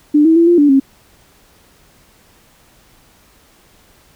sine tone with pitch steps, 297 / 323.5 / 336 / 346.9 / 290.5 / 271 Hz, D4 / E4 / E4 / F4 / D4 / C#4, +20 / -32 / +33 / -12 / -19 / -39 cents, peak -6 dBFS, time 0.14-0.8 s, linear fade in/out 10 ms, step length 110 ms, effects pink hiss -50 dBFS RMS until 4.15 s

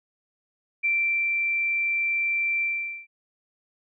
sine tone with ADSR envelope, 2349 Hz, D7, in tune, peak -20 dBFS, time 0.83-3.07 s, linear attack 19 ms, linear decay 440 ms, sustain -2 dB, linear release 450 ms, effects none

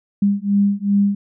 sine beating tone pair, 199.9 / 202.5 Hz, G3 / G#3, +34 / -43 cents, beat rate 2.6 Hz, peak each -17 dBFS, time 0.22-1.15 s, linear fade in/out 5 ms, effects none

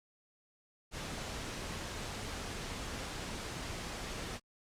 pink noise, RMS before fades -41 dBFS, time 0.91-4.4 s, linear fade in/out 50 ms, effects low-pass 8000 Hz 12 dB/octave + Opus 48 kbps

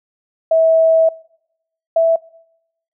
sine tone pair in turn, 649 / 658.4 Hz, E5 / E5, -27 / -2 cents, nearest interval unison, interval 25 cents, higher second, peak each -9 dBFS, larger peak neither, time 0.51-1.09 / 1.96-2.16 s, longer first, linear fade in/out 5 ms, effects noise-tail reverb RT60 0.8 s tail -24 dB re dry

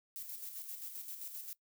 violet noise with tremolo, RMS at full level -44 dBFS, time 0.16-1.53 s, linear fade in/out 0 ms, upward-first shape square, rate 7.6 Hz, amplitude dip 45%, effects noise-tail reverb RT60 0.1 s tail -20 dB re dry

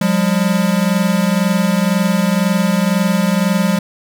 square tone pair together, 179.43 / 201.4 Hz, F3 / G3, +47 / +47 cents, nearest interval major second, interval 200 cents, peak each -16 dBFS, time 0.01-3.79 s, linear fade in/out 5 ms, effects none

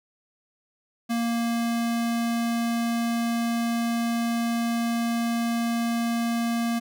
square tone, 233.1 Hz, A#3, in tune, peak -24 dBFS, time 1.09-6.8 s, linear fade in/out 20 ms, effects none

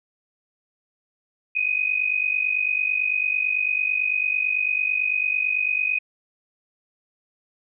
sine tone pair together, 2478 / 2527 Hz, D#7 / D#7, -8 / +26 cents, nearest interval unison, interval 34 cents, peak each -23 dBFS, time 1.55-5.99 s, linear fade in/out 10 ms, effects none

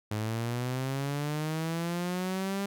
sawtooth linear sweep, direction up, 104.6 to 200 Hz, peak -26 dBFS, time 0.11-2.66 s, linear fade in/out 5 ms, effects none

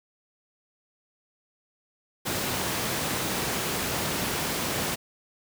pink high-pass noise, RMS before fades -29 dBFS, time 2.25-4.96 s, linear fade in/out 20 ms, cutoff 110 Hz, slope 12 dB/octave, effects none

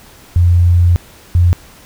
sine tone pair in turn, 87.31 / 87.66 Hz, F2 / F2, 0 / +7 cents, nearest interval unison, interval 7 cents, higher second, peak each -6 dBFS, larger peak neither, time 0.36-0.96 / 1.35-1.53 s, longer first, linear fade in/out 0 ms, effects pink hiss -41 dBFS RMS until 1.85 s

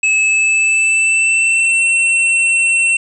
square tone with pitch glide, 2593 to 2705 Hz, E7 to E7, -29 to +44 cents, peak -11 dBFS, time 0.03-2.97 s, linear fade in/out 5 ms, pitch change +73 cents, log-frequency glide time 0.15-1.84 s, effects resampled to 24000 Hz + 7-bit

